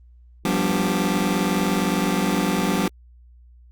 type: chord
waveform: sawtooth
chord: G dominant seventh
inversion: third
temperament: just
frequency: 176.4 / 196 / 245 / 294 Hz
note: F3 / G3 / B3 / D4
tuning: +18 / 0 / -14 / +2 cents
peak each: -21 / -19 / -23 / -22 dBFS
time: 0.45-2.88 s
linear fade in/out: 2 ms
effects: added 60 Hz sine -46 dBFS peak until 3.71 s + Opus 32 kbps